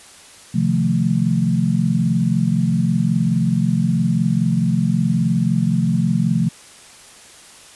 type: chord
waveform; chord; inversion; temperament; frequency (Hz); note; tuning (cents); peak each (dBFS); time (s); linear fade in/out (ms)
sine; F dominant seventh; second; equal; 130.81 / 155.56 / 174.61 / 220; C3 / Eb3 / F3 / A3; 0 / 0 / 0 / 0; -21 / -23 / -18 / -20; 0.54-6.49; 10
effects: white hiss -43 dBFS RMS until 7.75 s + resampled to 24000 Hz